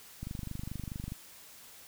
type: click train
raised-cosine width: 5 ms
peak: -26 dBFS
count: 23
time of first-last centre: 0.23-1.121 s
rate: 24.7 Hz
effects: white hiss -53 dBFS RMS until 1.87 s